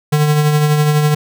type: tone with tremolo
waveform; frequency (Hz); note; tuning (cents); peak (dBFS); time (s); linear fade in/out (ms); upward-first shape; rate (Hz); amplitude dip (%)
square; 150; D3; +37; -9; 0.12-1.15; 10; triangle; 12; 45
effects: none